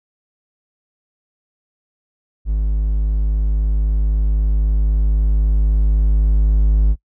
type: tone with level ramp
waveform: triangle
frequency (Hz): 51.91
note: G#1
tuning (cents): 0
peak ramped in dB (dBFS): -13 to -8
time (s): 2.45-6.96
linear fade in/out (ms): 50
effects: noise-tail reverb RT60 0.1 s tail -23 dB re dry